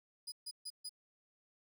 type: tone bursts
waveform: 30% pulse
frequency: 4956 Hz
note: D#8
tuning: 8 cents flat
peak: -39 dBFS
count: 4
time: 0.27-0.894 s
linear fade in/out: 10 ms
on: 51 ms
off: 140 ms
effects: none